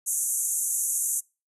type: band-pass noise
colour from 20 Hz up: white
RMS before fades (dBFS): -27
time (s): 0.06-1.21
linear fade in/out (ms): 20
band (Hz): 6300 to 12000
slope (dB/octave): 96
effects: noise-tail reverb RT60 0.3 s tail -26 dB re dry